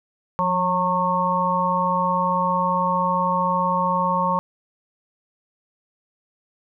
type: harmonic tone with a mistuned harmonic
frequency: 182.2 Hz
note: F#3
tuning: 26 cents flat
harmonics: 1 / 3 / 5 / 6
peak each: -26 / -27 / -22 / -22 dBFS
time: 0.39-4.39 s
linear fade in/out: 0 ms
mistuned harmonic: 1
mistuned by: -43 cents
effects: none